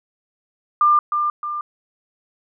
sine tone with echo, 1196 Hz, D6, 31 cents sharp, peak -11 dBFS, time 0.81-0.99 s, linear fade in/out 2 ms, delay 310 ms, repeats 2, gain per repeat -6 dB, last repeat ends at 1.61 s, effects none

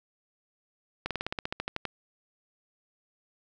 slowing click train, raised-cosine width 0.3 ms, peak -15 dBFS, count 13, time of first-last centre 1.06-1.853 s, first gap 47 ms, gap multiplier 1.06, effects none

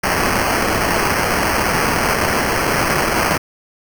white noise with sample-and-hold, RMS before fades -17 dBFS, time 0.03-3.38 s, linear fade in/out 10 ms, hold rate 3675 Hz, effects none

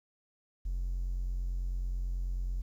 triangle tone, 44.59 Hz, F1, 37 cents sharp, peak -28 dBFS, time 0.65-2.62 s, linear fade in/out 10 ms, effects tanh soft clip ceiling -26 dBFS + 11-bit

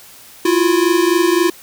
square tone pair together, 334.5 / 358.3 Hz, E4 / F4, +25 / +44 cents, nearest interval minor second, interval 119 cents, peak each -15 dBFS, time 0.45-1.5 s, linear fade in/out 5 ms, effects white hiss -41 dBFS RMS until 1.62 s

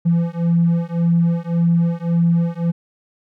triangle beating tone pair, 168.5 / 170.3 Hz, E3 / F3, +38 / -43 cents, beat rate 1.8 Hz, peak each -14 dBFS, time 0.05-2.72 s, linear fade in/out 20 ms, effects tanh soft clip ceiling -9 dBFS

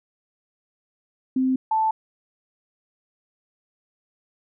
sine tone pair in turn, 260 / 879.3 Hz, C4 / A5, -11 / -1 cents, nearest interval octave + major sixth, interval 2110 cents, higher second, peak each -18 dBFS, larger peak neither, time 1.36-1.56 / 1.71-1.91 s, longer neither, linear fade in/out 5 ms, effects none

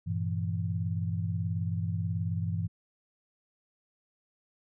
sine chord, E diminished, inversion first, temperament equal, 98 / 116.54 / 164.81 Hz, G2 / Bb2 / E3, 0 / 0 / 0 cents, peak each -31 / -36 / -33 dBFS, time 0.06-2.68 s, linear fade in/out 20 ms, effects none

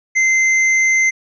triangle tone with hard clipping, 2074 Hz, C7, 16 cents flat, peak -13 dBFS, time 0.15-1.11 s, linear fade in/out 20 ms, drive 13 dB, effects resampled to 16000 Hz

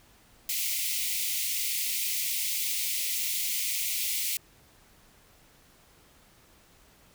white high-pass noise, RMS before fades -30 dBFS, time 0.49-4.37 s, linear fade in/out 2 ms, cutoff 2000 Hz, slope 96 dB/octave, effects pink hiss -59 dBFS RMS until 7.14 s

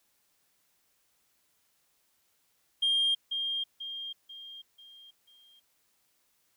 sine tone with echo, 3211 Hz, G7, 41 cents sharp, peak -22 dBFS, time 2.82-3.15 s, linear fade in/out 10 ms, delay 490 ms, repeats 5, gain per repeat -7 dB, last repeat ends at 5.6 s, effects tanh soft clip ceiling -21 dBFS + white hiss -72 dBFS RMS until 6.56 s

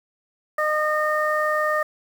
harmonic tone, 611 Hz, D#5, 32 cents flat, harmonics 1 / 2 / 3, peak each -23 / -23 / -25 dBFS, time 0.58-1.83 s, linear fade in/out 5 ms, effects 7-bit

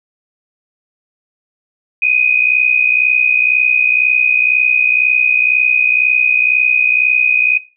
sine tone pair together, 2452 / 2514 Hz, D#7 / D#7, -26 / +17 cents, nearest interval unison, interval 43 cents, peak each -12 dBFS, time 2.02-7.58 s, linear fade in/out 5 ms, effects noise-tail reverb RT60 0.3 s tail -18 dB re dry

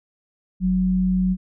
sine tone pair together, 48.82 / 185 Hz, G1 / F#3, -6 / 0 cents, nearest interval octave + major seventh, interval 2306 cents, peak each -27 / -17 dBFS, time 0.6-1.37 s, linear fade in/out 50 ms, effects none

